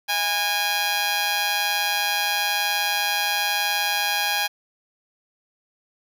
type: tone with amplitude modulation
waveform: 10% pulse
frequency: 819 Hz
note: G#5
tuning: 24 cents flat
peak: -10 dBFS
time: 0.08-4.48 s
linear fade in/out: 20 ms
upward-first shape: sine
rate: 179 Hz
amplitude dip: 60%
effects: none